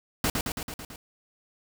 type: noise with echo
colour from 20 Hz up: pink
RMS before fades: -25 dBFS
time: 0.24-0.3 s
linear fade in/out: 2 ms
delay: 110 ms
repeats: 6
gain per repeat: -3 dB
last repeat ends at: 0.96 s
effects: none